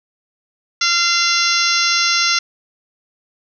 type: harmonic tone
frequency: 689 Hz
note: F5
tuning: 24 cents flat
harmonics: 2 / 3 / 4 / 5 / 6 / 7 / 8 / 9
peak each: -20 / -21 / -23 / -24 / -22 / -23 / -20 / -23 dBFS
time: 0.81-2.39 s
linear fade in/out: 5 ms
effects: none